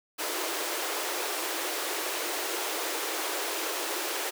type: high-pass noise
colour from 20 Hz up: pink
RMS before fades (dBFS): -32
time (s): 0.18-4.31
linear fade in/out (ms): 20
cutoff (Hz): 310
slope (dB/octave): 96
effects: none